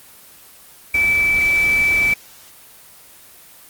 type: tone in noise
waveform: sine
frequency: 2313 Hz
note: D7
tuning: 27 cents flat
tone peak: -13 dBFS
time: 0.94-2.14 s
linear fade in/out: 5 ms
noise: pink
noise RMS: -30 dBFS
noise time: 0.94-2.14 s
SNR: +14 dB
effects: white hiss -44 dBFS RMS until 3.69 s + Opus 24 kbps